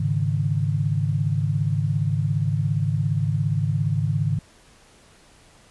sine chord, Ab suspended fourth, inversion none, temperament just, 103.83 / 138.43 / 155.74 Hz, Ab2 / Db3 / Eb3, 0 / -2 / +2 cents, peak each -24 dBFS, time 0-4.39 s, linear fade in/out 5 ms, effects pink hiss -53 dBFS RMS until 5.7 s + resampled to 24000 Hz

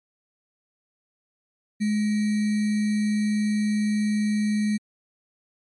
sine tone with sample-and-hold, 210.7 Hz, G#3, 25 cents sharp, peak -20 dBFS, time 1.8-4.78 s, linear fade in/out 20 ms, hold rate 2100 Hz, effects MP3 48 kbps

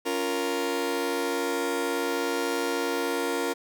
sawtooth chord, Bb minor, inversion first, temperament just, 279.7 / 349.6 / 466.2 Hz, Db4 / F4 / Bb4, +16 / +2 / 0 cents, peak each -28 / -27 / -25 dBFS, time 0.05-3.54 s, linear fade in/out 20 ms, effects none

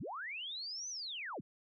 sine linear two-way sweep, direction up then down, 70 to 6180 to 70 Hz, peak -40 dBFS, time 0-1.41 s, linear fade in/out 10 ms, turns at 0.89 s, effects none

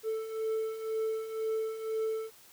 triangle beating tone pair, 440 / 442 Hz, A4 / A4, 0 / +8 cents, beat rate 2 Hz, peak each -36 / -30 dBFS, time 0.03-2.31 s, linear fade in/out 50 ms, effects white hiss -57 dBFS RMS until 2.52 s

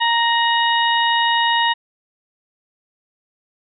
harmonic tone with a mistuned harmonic, 932.3 Hz, A#5, in tune, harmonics 1 / 2 / 3 / 4, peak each -17 / -20 / -22 / -23 dBFS, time 0-1.74 s, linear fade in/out 20 ms, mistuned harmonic 3, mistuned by +61 cents, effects none

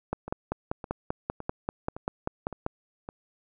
two click trains, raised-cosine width 1 ms, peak -23 / -14 dBFS, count 6 / 14, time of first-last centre 0.28-3.089 / 0.13-2.664 s, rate 1.78 / 5.13 Hz, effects none

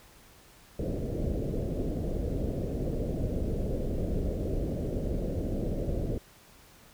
pink low-pass noise, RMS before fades -31 dBFS, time 0.79-6.18 s, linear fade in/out 2 ms, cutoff 600 Hz, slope 48 dB/octave, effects pink hiss -56 dBFS RMS until 6.93 s

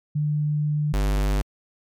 sine / square tone pair in turn, 149.4 / 49.86 Hz, D3 / G1, +30 / +30 cents, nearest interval octave + perfect fifth, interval 1900 cents, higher first, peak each -20 dBFS, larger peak neither, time 0.15-0.93 / 0.93-1.42 s, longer first, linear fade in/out 10 ms, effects MP3 96 kbps

